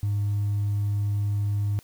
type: tone with hard clipping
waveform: triangle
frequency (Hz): 102.4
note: G#2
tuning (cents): -24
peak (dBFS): -22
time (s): 0.03-1.79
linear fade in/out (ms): 0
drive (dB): 2
effects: white hiss -56 dBFS RMS until 1.83 s